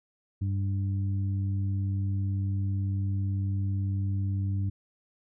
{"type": "harmonic tone", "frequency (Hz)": 98, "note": "G2", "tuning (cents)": 0, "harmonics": [1, 2, 3], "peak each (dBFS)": [-26, -38, -42], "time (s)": [0.41, 4.7], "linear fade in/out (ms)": 10, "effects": []}